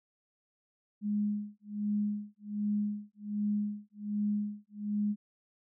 sine tone with tremolo, 207.7 Hz, G#3, in tune, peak -27 dBFS, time 1.01-5.16 s, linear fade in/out 50 ms, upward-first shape sine, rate 1.3 Hz, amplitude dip 100%, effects none

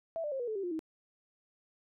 sine tone with pitch steps, 659.3 / 594.2 / 535.5 / 482.6 / 435 / 392 / 353.3 / 318.4 Hz, E5 / D5 / C5 / B4 / A4 / G4 / F4 / D#4, 0 / +20 / +40 / -40 / -20 / 0 / +20 / +40 cents, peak -33 dBFS, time 0.16-0.792 s, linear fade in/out 0 ms, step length 79 ms, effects none

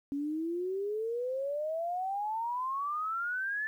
sine exponential sweep, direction up, 277.2 to 1760 Hz, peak -31 dBFS, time 0.12-3.67 s, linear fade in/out 0 ms, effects 11-bit

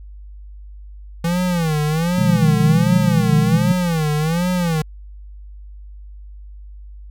square tone with vibrato, 165 Hz, E3, 2 cents sharp, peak -17 dBFS, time 1.24-4.82 s, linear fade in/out 5 ms, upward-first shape sine, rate 1.3 Hz, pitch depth 170 cents each way
sine chord, F half-diminished seventh, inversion second, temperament equal, 123.47 / 155.56 / 174.61 / 207.7 Hz, Cb3 / Eb3 / F3 / Ab3, 0 / 0 / 0 / 0 cents, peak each -19 dBFS, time 2.18-3.72 s, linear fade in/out 5 ms
effects added 50 Hz sine -34 dBFS peak until 7.1 s

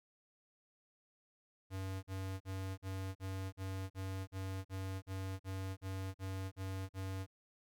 square tone bursts, 95.4 Hz, G2, 47 cents flat, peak -40 dBFS, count 15, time 1.7-7.266 s, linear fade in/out 50 ms, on 330 ms, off 44 ms, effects none

